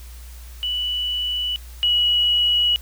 sine tone pair in turn, 2960 / 2923 Hz, F#7 / F#7, 0 / -22 cents, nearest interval unison, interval 22 cents, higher first, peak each -21 / -15 dBFS, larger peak second, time 0.63-1.56 / 1.83-2.76 s, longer neither, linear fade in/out 0 ms, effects added 60 Hz sine -36 dBFS peak until 2.81 s + white hiss -47 dBFS RMS until 2.81 s

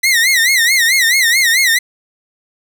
sawtooth tone with vibrato, 1980 Hz, B6, 4 cents sharp, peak -6 dBFS, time 0.03-1.79 s, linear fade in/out 10 ms, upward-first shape sine, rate 4.6 Hz, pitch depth 160 cents each way, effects none

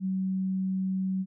sine tone, 189.1 Hz, F#3, 38 cents sharp, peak -26 dBFS, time 0-1.26 s, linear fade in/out 50 ms, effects none

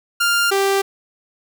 sawtooth tone pair in turn, 1399 / 392.6 Hz, F6 / G4, +3 / +3 cents, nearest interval octave + minor seventh, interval 2200 cents, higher first, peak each -11 dBFS, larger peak neither, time 0.2-0.51 / 0.51-0.82 s, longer neither, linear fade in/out 10 ms, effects none

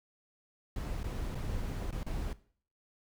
brown noise with dropouts, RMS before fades -36 dBFS, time 0.76-2.33 s, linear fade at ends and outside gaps 2 ms, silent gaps 1.032-1.041 / 1.347-1.352 / 1.909-1.925 / 2.032-2.064 s, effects noise-tail reverb RT60 0.5 s tail -18 dB re dry

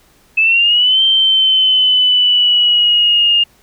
sine exponential two-way sweep, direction up then down, 2600 to 3136 to 2824 Hz, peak -8 dBFS, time 0.37-3.44 s, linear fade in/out 10 ms, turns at 1.03 s, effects pink hiss -51 dBFS RMS until 3.62 s

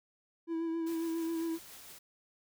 triangle tone with vibrato, 329.6 Hz, E4, in tune, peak -30 dBFS, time 0.47-1.59 s, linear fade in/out 50 ms, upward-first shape sine, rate 7.4 Hz, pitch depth 24 cents each way
white noise with tremolo, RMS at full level -50 dBFS, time 0.86-1.99 s, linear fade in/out 10 ms, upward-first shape triangle, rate 6 Hz, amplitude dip 30%
effects none

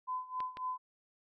sine tone with tremolo, 1015 Hz, B5, 47 cents sharp, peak -33 dBFS, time 0.07-0.78 s, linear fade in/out 20 ms, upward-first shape sine, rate 3.7 Hz, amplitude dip 85%
clicks, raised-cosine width 0.3 ms, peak -29 dBFS, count 2, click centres 0.404 / 0.571 s
effects none

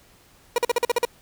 30% pulse tone bursts, 480 Hz, B4, 49 cents flat, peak -15 dBFS, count 8, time 0.56-1.051 s, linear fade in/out 2 ms, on 22 ms, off 45 ms, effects pink hiss -55 dBFS RMS until 1.21 s

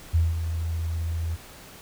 sine tone with ADSR envelope, 82.41 Hz, E2, in tune, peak -16 dBFS, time 0.13-1.37 s, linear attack 23 ms, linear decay 190 ms, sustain -9 dB, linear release 32 ms, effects pink hiss -46 dBFS RMS until 1.81 s

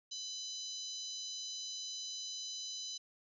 harmonic tone with a mistuned harmonic, 998 Hz, B5, 18 cents sharp, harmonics 3 / 4 / 5 / 6 / 7, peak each -50 / -44 / -49 / -46 / -54 dBFS, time 0.11-2.98 s, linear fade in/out 10 ms, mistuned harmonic 6, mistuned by +38 cents, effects none

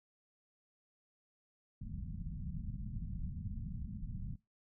pink low-pass noise, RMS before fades -42 dBFS, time 1.81-4.36 s, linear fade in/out 5 ms, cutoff 210 Hz, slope 48 dB/octave, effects noise-tail reverb RT60 0.2 s tail -20 dB re dry

